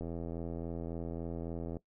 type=click train; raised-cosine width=2 ms; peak=-27 dBFS; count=148; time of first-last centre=0.01-1.768 s; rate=83.6 Hz; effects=noise-tail reverb RT60 0.1 s tail -18 dB re dry